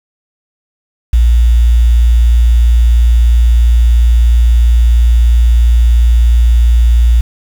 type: tone with quantisation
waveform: sine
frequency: 58.5 Hz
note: A#1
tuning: 7 cents sharp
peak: -4 dBFS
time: 1.13-7.21 s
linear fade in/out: 5 ms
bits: 5
effects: none